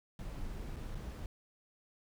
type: noise with dropouts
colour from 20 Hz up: brown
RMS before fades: -42 dBFS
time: 0.19-1.26 s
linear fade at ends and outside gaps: 1 ms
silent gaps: 0.762-0.766 / 0.948-0.953 s
effects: none